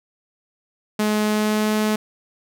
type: tone with pitch glide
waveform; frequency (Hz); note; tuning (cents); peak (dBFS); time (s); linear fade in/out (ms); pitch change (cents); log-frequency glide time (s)
sawtooth; 212.2 to 214.2; G#3 to A3; +38 to -46; -14; 0.99-1.96; 5; +16; 1.25-1.74
effects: none